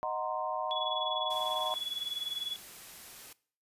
sine chord, C half-diminished seventh, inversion first, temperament equal, 622.3 / 740 / 932.3 / 1046.5 Hz, Eb5 / Gb5 / Bb5 / C6, 0 / 0 / 0 / 0 cents, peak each -37 dBFS, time 0.03-1.74 s, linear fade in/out 0 ms
sine tone with tremolo, 3393 Hz, G#7, 36 cents sharp, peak -31 dBFS, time 0.71-2.56 s, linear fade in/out 0 ms, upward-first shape sine, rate 20 Hz, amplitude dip 75%
white noise, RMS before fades -49 dBFS, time 1.3-3.33 s, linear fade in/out 5 ms
effects noise-tail reverb RT60 0.5 s tail -21 dB re dry + resampled to 32000 Hz

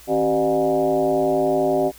sine tone with frequency modulation, 493.9 Hz, B4, in tune, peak -16 dBFS, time 0.07-1.92 s, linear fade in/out 50 ms, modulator 111 Hz, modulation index 2.1, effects added 60 Hz sine -50 dBFS peak until 1.98 s + white hiss -46 dBFS RMS until 1.98 s

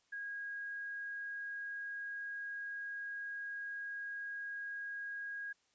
sine tone, 1639 Hz, G#6, 23 cents flat, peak -40 dBFS, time 0.12-5.53 s, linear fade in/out 10 ms, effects white hiss -75 dBFS RMS until 5.74 s + resampled to 16000 Hz

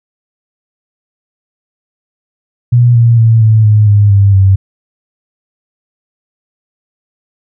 sine tone with pitch steps, 121 / 117.15 / 113.42 / 109.81 / 106.31 / 102.93 / 99.65 / 96.48 Hz, B2 / A#2 / A#2 / A2 / G#2 / G#2 / G2 / G2, -35 / +9 / -47 / -3 / +41 / -15 / +29 / -27 cents, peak -3 dBFS, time 2.72-4.56 s, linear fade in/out 10 ms, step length 230 ms, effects none

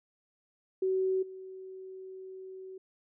sine tone with level steps, 377.5 Hz, F#4, 35 cents sharp, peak -26 / -42 dBFS, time 0.82-2.78 s, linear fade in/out 5 ms, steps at 1.22 s, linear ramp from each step 10 ms, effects none

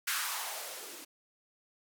violet noise with band-pass filter sweep, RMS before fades -38 dBFS, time 0.07-1.05 s, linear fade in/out 10 ms, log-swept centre 1600 to 280 Hz, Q 2.8, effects none

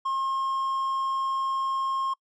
triangle tone, 1072 Hz, C6, 42 cents sharp, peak -23 dBFS, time 0.05-2.14 s, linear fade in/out 10 ms, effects noise-tail reverb RT60 0.1 s tail -26 dB re dry + resampled to 22050 Hz

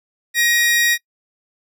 sawtooth tone pair together, 1889.7 / 2425 Hz, A#6 / D#7, +23 / -45 cents, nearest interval major third, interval 432 cents, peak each -11 / -21 dBFS, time 0.34-0.98 s, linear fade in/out 50 ms, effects noise-tail reverb RT60 0.1 s tail -22 dB re dry

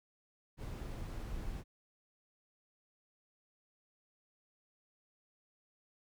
brown noise, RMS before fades -42 dBFS, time 0.57-1.64 s, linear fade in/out 50 ms, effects none

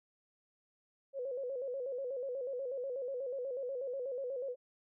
sine tone with vibrato, 520 Hz, C5, 11 cents flat, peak -36 dBFS, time 1.13-4.56 s, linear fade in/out 50 ms, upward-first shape square, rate 8.2 Hz, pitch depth 89 cents each way, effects none

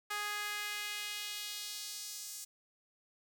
sawtooth tone with high-pass filter sweep, 415.3 Hz, G#4, in tune, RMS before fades -41 dBFS, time 0.1-2.45 s, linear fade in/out 10 ms, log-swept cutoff 1300 to 6900 Hz, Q 1.4, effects none

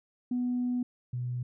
sine tone pair in turn, 246.9 / 123.45 Hz, B3 / B2, 0 / 0 cents, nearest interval octave, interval 1200 cents, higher first, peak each -26 / -30 dBFS, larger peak first, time 0.31-0.83 / 1.13-1.43 s, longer first, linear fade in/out 5 ms, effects tanh soft clip ceiling -23 dBFS

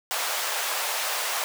pink high-pass noise, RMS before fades -28 dBFS, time 0.11-1.44 s, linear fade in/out 0 ms, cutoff 620 Hz, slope 24 dB/octave, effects none

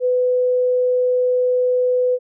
sine tone, 500 Hz, B4, 21 cents sharp, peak -14 dBFS, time 0-2.19 s, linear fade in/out 50 ms, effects none

